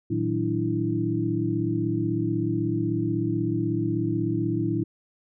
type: tone cluster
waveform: sine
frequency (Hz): 114.8 / 159.5 / 186.1 / 295.2 / 331.4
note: A#2 / D#3 / F#3 / D4 / E4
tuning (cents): -26 / +43 / +10 / +9 / +9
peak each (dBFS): -28 / -33 / -32 / -29 / -27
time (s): 0.1-4.84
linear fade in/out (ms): 10
effects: none